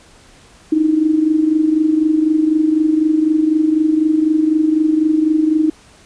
sine tone with amplitude modulation, 312.2 Hz, D#4, 6 cents sharp, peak -8 dBFS, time 0.72-5.7 s, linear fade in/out 5 ms, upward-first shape sine, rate 24 Hz, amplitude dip 65%, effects pink hiss -46 dBFS RMS until 6.05 s + resampled to 22050 Hz

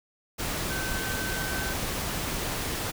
sine tone in noise, 1536 Hz, G6, 36 cents flat, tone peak -34 dBFS, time 0.69-1.74 s, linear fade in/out 20 ms, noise pink, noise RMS -31 dBFS, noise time 0.38-2.92 s, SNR -6 dB, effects none

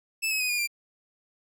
sawtooth tone with pitch steps, 2625 / 2561 / 2498 / 2437 / 2377 Hz, E7 / D#7 / D#7 / D#7 / D7, -8 / +49 / +6 / -37 / +20 cents, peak -22 dBFS, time 0.22-0.675 s, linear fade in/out 20 ms, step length 91 ms, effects none

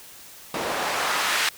white noise with band-pass filter sweep, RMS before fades -25 dBFS, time 0.54-1.49 s, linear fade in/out 2 ms, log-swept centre 450 to 2000 Hz, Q 0.89, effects white hiss -45 dBFS RMS until 1.57 s

